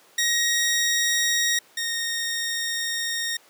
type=tone pair in turn; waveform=15% pulse; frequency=1882 / 1853.9 Hz; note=A#6 / A#6; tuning=+16 / -10 cents; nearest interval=unison; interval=26 cents; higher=first; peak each=-14 / -19 dBFS; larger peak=first; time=0.18-1.59 / 1.77-3.37 s; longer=second; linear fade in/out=5 ms; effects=pink hiss -54 dBFS RMS until 3.49 s + high-pass 400 Hz 12 dB/octave